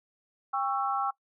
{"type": "chord", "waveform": "sine", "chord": "C# diminished", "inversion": "second", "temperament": "just", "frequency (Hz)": [798.3, 1108.7, 1330.5], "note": ["G5", "C#6", "E6"], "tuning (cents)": [31, 0, 16], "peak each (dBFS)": [-30, -32, -31], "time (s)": [0.53, 1.11], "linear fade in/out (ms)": 10, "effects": ["noise-tail reverb RT60 0.1 s tail -21 dB re dry"]}